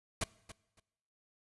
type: noise with echo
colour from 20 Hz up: pink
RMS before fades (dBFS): -33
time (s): 0.21-0.24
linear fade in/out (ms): 5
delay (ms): 280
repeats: 2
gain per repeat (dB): -15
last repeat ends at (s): 0.8
effects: noise-tail reverb RT60 1.0 s tail -22 dB re dry + resampled to 24000 Hz